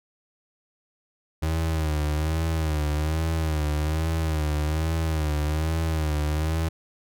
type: tone with vibrato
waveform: 35% pulse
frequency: 78 Hz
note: D#2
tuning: 5 cents sharp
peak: -21 dBFS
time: 1.42-6.69 s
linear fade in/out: 10 ms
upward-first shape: sine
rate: 1.2 Hz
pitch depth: 70 cents each way
effects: none